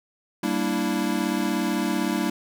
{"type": "chord", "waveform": "square", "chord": "E half-diminished seventh", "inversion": "first", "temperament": "equal", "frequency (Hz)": [196, 233.1, 293.7, 329.6], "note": ["G3", "Bb3", "D4", "E4"], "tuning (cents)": [0, 0, 0, 0], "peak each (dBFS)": -29, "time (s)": [0.43, 2.3], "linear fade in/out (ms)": 5, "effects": []}